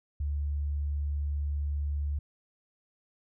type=tone; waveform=sine; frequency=72.5 Hz; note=D2; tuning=22 cents flat; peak=-28 dBFS; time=0.2-2.19 s; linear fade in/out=5 ms; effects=none